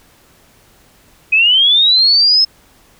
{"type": "linear sweep", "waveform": "sine", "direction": "up", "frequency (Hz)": [2500, 5240], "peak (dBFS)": -7, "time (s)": [1.32, 2.45], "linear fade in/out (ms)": 10, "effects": ["pink hiss -49 dBFS RMS until 2.99 s"]}